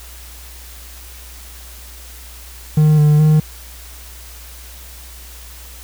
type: tone with pitch steps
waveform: triangle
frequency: 153.1 / 149.8 / 154 Hz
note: D#3 / D3 / D#3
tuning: -28 / +35 / -17 cents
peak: -6 dBFS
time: 2.77-3.4 s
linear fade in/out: 5 ms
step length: 210 ms
effects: added 60 Hz sine -36 dBFS peak until 5.83 s + white hiss -39 dBFS RMS until 5.83 s